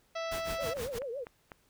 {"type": "harmonic tone", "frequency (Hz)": 659.3, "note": "E5", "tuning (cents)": 0, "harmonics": [1, 2, 3, 4, 5, 6, 7, 8, 9], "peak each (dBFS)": [-35, -41, -45, -47, -49, -51, -52, -53, -54], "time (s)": [0.15, 0.74], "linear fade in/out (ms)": 10}
{"type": "noise with tremolo", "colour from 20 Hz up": "pink", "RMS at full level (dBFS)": -39, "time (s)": [0.31, 0.99], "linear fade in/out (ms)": 10, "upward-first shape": "sine", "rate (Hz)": 6.3, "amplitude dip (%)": 90}
{"type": "tone with vibrato", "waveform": "sine", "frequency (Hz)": 510, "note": "C5", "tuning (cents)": -44, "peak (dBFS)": -35, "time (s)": [0.58, 1.25], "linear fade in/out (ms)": 20, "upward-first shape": "triangle", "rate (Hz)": 7.1, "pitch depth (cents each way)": 250}
{"type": "click train", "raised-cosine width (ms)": 0.5, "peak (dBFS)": -29, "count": 4, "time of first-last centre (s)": [0.77, 1.518], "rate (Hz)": 4.01}
{"effects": ["pink hiss -69 dBFS RMS until 1.69 s"]}